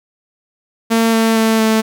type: tone with pitch steps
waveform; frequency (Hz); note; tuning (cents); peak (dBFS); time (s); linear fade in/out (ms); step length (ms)
sawtooth; 227 / 224.8 / 222.6 / 220.4; A#3 / A3 / A3 / A3; -46 / +37 / +20 / +3; -7; 0.9-1.82; 20; 230
effects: none